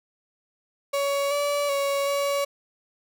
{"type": "tone with pitch steps", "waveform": "35% pulse", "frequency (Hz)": [561, 576, 559, 564], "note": ["C#5", "D5", "C#5", "C#5"], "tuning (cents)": [21, -34, 14, 30], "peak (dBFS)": -21, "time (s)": [0.93, 2.45], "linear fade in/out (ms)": 10, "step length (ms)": 380, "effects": []}